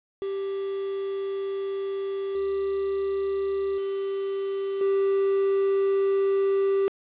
triangle tone with level steps, 392 Hz, G4, in tune, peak -25 / -22 / -24 / -18 dBFS, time 0.22-6.88 s, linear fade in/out 0 ms, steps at 2.35 / 3.78 / 4.81 s, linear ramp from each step 2 ms, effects resampled to 8000 Hz + 8-bit

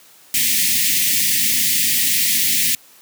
white band-stop noise, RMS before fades -17 dBFS, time 0.34-2.75 s, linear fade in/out 2 ms, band 290 to 1800 Hz, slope 96 dB/octave, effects white hiss -48 dBFS RMS until 3.01 s + high-pass 150 Hz 12 dB/octave

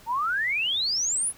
sine exponential sweep, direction up, 880 to 11000 Hz, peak -23 dBFS, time 0.06-1.33 s, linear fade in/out 50 ms, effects pink hiss -52 dBFS RMS until 1.37 s

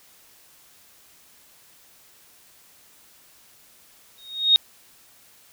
sine tone with exponential growth, 3729 Hz, A#7, in tune, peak -9 dBFS, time 4.18-4.56 s, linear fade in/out 0 ms, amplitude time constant 81 ms, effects white hiss -54 dBFS RMS until 5.52 s

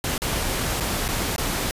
pink noise with dropouts, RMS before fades -25 dBFS, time 0.04-1.71 s, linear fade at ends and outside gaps 1 ms, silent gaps 0.179-0.219 / 0.801-0.806 / 1.081-1.087 / 1.362-1.381 s, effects resampled to 32000 Hz

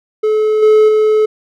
triangle tone with level steps, 430.6 Hz, A4, 37 cents flat, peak -8 / -3 / -6 dBFS, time 0.23-1.26 s, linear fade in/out 10 ms, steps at 0.62 / 0.88 s, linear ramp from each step 10 ms, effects none

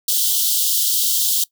white high-pass noise, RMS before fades -18 dBFS, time 0.08-1.44 s, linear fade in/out 5 ms, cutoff 3000 Hz, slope 96 dB/octave, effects noise-tail reverb RT60 0.1 s tail -21 dB re dry

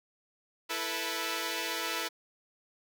5% pulse chord, E suspended fourth, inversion none, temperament equal with one note detuned, 329.6 / 440 / 490.5 Hz, E4 / A4 / B4, 0 / 0 / -12 cents, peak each -25 dBFS, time 0.69-2.09 s, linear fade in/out 20 ms, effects none

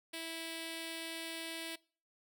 5% pulse tone with notch filter, 328.1 Hz, E4, 8 cents flat, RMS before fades -43 dBFS, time 0.13-1.76 s, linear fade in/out 10 ms, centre 1200 Hz, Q 0.99, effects noise-tail reverb RT60 0.4 s tail -23 dB re dry

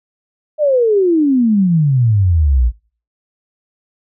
sine exponential sweep, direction down, 624 to 55 Hz, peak -9 dBFS, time 0.58-2.72 s, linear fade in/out 50 ms, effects noise-tail reverb RT60 0.4 s tail -22 dB re dry

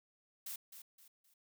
blue noise with echo, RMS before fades -44 dBFS, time 0.46-0.56 s, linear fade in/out 5 ms, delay 260 ms, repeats 3, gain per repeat -9 dB, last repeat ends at 1.34 s, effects none

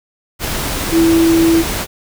sine tone in noise, 330 Hz, E4, 2 cents sharp, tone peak -8 dBFS, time 0.91-1.64 s, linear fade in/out 50 ms, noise pink, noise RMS -20 dBFS, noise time 0.39-1.87 s, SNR +9 dB, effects none

